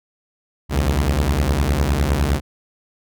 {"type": "beating tone pair", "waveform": "sawtooth", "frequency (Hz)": [65.41, 75.21], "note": ["C2", "D2"], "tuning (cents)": [0, 42], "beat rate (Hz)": 9.8, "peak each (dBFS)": -15, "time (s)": [0.69, 2.41], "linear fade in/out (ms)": 50, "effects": []}